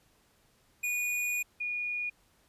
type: tone pair in turn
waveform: square / sine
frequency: 2455 / 2445 Hz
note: D#7 / D#7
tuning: -24 / -31 cents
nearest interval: unison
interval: 7 cents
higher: first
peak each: -30 / -31 dBFS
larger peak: first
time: 0.83-1.43 / 1.6-2.1 s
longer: first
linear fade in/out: 10 ms
effects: pink hiss -67 dBFS RMS until 2.48 s + resampled to 32000 Hz